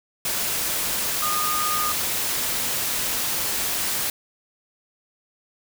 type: tone in noise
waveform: sine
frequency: 1226 Hz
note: D#6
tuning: 26 cents flat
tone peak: -24 dBFS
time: 1.22-1.92 s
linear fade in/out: 2 ms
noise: white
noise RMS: -25 dBFS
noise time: 0.25-4.1 s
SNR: -2 dB
effects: none